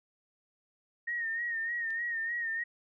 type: tone with vibrato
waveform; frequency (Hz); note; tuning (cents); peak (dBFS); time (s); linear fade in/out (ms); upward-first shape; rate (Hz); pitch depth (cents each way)
sine; 1854; A#6; -10; -31; 1.07-2.64; 10; sine; 3.3; 55
type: click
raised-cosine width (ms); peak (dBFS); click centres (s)
0.2; -37; 1.905
effects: none